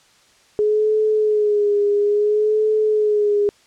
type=tone with vibrato; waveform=sine; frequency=420 Hz; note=G#4; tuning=19 cents sharp; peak=-14 dBFS; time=0.59-3.49 s; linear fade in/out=0 ms; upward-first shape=sine; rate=0.59 Hz; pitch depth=46 cents each way; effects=white hiss -54 dBFS RMS until 3.66 s + low-pass 7000 Hz 12 dB/octave